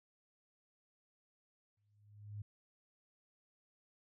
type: tone with exponential growth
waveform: sine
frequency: 103.83 Hz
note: G#2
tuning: in tune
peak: -40 dBFS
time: 1.77-2.42 s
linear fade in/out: 5 ms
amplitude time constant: 140 ms
effects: none